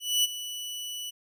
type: tone with ADSR envelope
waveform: sawtooth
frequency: 2960 Hz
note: F#7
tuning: in tune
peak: -17 dBFS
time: 0-1.11 s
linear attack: 240 ms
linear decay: 24 ms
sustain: -14 dB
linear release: 19 ms
effects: none